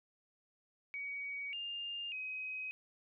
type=tone with pitch steps; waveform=sine; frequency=2256 / 2808 / 2527 Hz; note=C#7 / F7 / D#7; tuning=+30 / +9 / +26 cents; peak=-39 dBFS; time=0.94-2.71 s; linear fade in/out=0 ms; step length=590 ms; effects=none